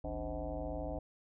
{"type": "tone with frequency modulation", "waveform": "sine", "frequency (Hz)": 293.7, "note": "D4", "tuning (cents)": 0, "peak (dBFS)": -36, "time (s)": [0.04, 0.99], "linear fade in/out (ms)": 5, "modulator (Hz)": 113, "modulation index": 3.9, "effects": []}